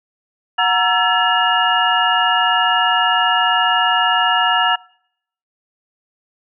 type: tone cluster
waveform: sine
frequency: 734 / 935 / 1341 / 1717 / 2852 Hz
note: F#5 / A#5 / E6 / A6 / F7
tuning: -14 / +5 / +29 / -43 / +36 cents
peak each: -19 dBFS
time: 0.58-4.76 s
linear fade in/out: 10 ms
effects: noise-tail reverb RT60 0.7 s tail -25 dB re dry